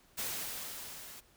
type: noise with level ramp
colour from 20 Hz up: white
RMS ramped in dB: -36 to -50 dBFS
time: 0.17-1.21 s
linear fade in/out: 20 ms
effects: pink hiss -65 dBFS RMS until 1.36 s